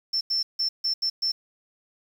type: tone bursts at uneven times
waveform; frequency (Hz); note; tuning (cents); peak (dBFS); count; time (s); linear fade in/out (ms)
sine; 5360; E8; +28; -22; 6; 0.13-0.21 / 0.3-0.43 / 0.59-0.69 / 0.84-0.94 / 1.02-1.1 / 1.22-1.32; 10
effects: 8-bit